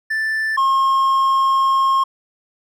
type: tone pair in turn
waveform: triangle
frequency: 1764 / 1074.8 Hz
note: A6 / C6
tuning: +4 / +46 cents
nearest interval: major sixth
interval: 858 cents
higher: first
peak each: -16 / -11 dBFS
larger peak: second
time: 0.1-0.57 / 0.57-2.04 s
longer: second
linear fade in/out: 10 ms
effects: none

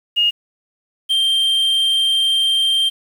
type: tone pair in turn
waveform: sine / triangle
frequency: 2851 / 3163 Hz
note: F7 / G7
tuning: +35 / +15 cents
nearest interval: major second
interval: 180 cents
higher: second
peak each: -12 dBFS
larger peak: neither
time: 0.16-0.31 / 1.09-2.9 s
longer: second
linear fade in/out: 20 ms
effects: 7-bit

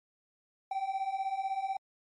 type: beating tone pair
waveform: triangle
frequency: 763 / 779 Hz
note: G5 / G5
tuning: -47 / -11 cents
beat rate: 16 Hz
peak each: -34 / -31 dBFS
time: 0.71-1.77 s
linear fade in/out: 5 ms
effects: MP3 48 kbps

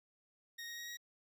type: tone with pitch steps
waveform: 20% pulse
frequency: 1864.7 / 1876.6 / 1888.5 / 1900.6 Hz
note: A#6 / A#6 / A#6 / A#6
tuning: 0 / +11 / +22 / +33 cents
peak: -39 dBFS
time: 0.58-0.972 s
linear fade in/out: 10 ms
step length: 98 ms
effects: none

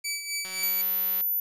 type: tone with tremolo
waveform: 15% pulse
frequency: 2300 Hz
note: D7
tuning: 37 cents flat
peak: -21 dBFS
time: 0.04-0.82 s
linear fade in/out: 10 ms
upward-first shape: sine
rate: 3.9 Hz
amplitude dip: 60%
type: click train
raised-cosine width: 0.2 ms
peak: -25 dBFS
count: 143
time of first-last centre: 0.45-1.209 s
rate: 187 Hz
type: tone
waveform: sine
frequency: 14000 Hz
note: A9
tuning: 10 cents flat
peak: -24 dBFS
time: 0.63-1.4 s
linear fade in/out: 2 ms
effects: none

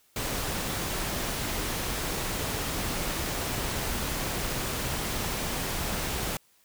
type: noise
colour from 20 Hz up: pink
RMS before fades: -31 dBFS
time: 0.16-6.37 s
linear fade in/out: 2 ms
effects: white hiss -64 dBFS RMS until 6.64 s

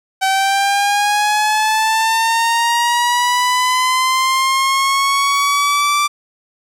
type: linear sweep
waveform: sawtooth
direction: up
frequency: 764 to 1174.7 Hz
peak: -9 dBFS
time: 0.21-6.08 s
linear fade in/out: 20 ms
effects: low-pass 11000 Hz 12 dB/octave + 8-bit

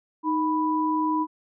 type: tone pair together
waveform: sine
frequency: 310.9 / 987.8 Hz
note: D#4 / B5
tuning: -1 / 0 cents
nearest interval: octave + minor sixth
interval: 2001 cents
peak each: -24 dBFS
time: 0.23-1.27 s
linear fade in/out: 50 ms
effects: none

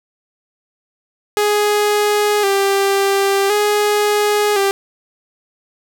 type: tone with vibrato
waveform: sawtooth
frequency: 405.2 Hz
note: G#4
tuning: 43 cents flat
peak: -9 dBFS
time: 1.37-4.71 s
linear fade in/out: 0 ms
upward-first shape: square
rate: 0.47 Hz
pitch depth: 47 cents each way
effects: none

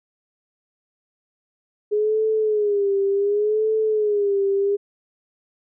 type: tone with vibrato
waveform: sine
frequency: 415.3 Hz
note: G#4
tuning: in tune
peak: -17 dBFS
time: 1.91-4.77 s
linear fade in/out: 20 ms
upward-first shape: sine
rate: 0.68 Hz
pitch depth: 90 cents each way
effects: none

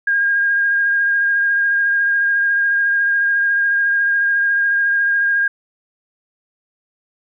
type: tone with vibrato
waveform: sine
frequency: 1619 Hz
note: G#6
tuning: 45 cents flat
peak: -13 dBFS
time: 0.07-5.48 s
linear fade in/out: 5 ms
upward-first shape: sine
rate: 14 Hz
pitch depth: 14 cents each way
effects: none

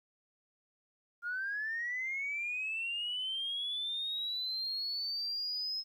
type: linear sweep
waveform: sine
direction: up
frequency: 1396.9 to 5170 Hz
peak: -33 dBFS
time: 1.22-5.84 s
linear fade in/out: 50 ms
effects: tanh soft clip ceiling -29 dBFS + 12-bit

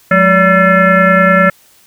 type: tone with frequency modulation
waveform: sine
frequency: 960 Hz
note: B5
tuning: 49 cents flat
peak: -5 dBFS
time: 0.11-1.5 s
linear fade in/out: 5 ms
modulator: 390 Hz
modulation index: 2.5
effects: white hiss -47 dBFS RMS until 1.86 s

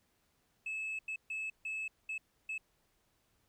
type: tone bursts at uneven times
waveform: sine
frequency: 2600 Hz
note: E7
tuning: 24 cents flat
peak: -34 dBFS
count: 6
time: 0.66-0.99 / 1.08-1.16 / 1.3-1.5 / 1.65-1.88 / 2.09-2.18 / 2.49-2.58 s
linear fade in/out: 5 ms
effects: tanh soft clip ceiling -35 dBFS + pink hiss -75 dBFS RMS until 3.48 s

